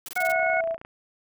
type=noise bursts; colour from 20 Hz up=white; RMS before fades=-37 dBFS; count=6; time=0.06-0.32 s; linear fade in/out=2 ms; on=25 ms; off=22 ms
type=harmonic tone; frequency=730 Hz; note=F#5; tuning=24 cents flat; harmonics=1 / 2 / 3; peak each=-27 / -27 / -27 dBFS; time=0.16-0.61 s; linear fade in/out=5 ms
type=tone; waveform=sine; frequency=659.3 Hz; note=E5; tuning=in tune; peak=-24 dBFS; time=0.19-0.77 s; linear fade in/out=50 ms
type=click train; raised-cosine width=0.5 ms; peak=-27 dBFS; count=17; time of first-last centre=0.29-0.849 s; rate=28.6 Hz
effects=none